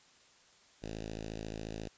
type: tone with notch filter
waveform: 5% pulse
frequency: 54.2 Hz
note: A1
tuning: 25 cents flat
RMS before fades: -42 dBFS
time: 0.82-1.89 s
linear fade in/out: 10 ms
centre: 1200 Hz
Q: 0.68
effects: white hiss -63 dBFS RMS until 1.97 s + resampled to 16000 Hz